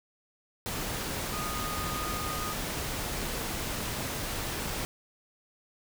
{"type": "tone in noise", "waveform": "sine", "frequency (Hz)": 1234, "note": "D#6", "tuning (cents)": -15, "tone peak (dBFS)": -36, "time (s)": [1.33, 2.53], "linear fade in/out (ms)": 0, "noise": "pink", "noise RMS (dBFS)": -34, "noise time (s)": [0.66, 4.85], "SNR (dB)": -5, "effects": []}